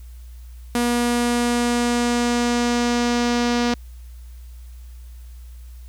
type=tone with low-pass filter sweep; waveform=sawtooth; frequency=240 Hz; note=B3; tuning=49 cents flat; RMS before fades=-20 dBFS; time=0.75-3.74 s; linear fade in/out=2 ms; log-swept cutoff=11000 to 5400 Hz; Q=1.5; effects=added 60 Hz sine -36 dBFS peak until 5.88 s + white hiss -56 dBFS RMS until 5.88 s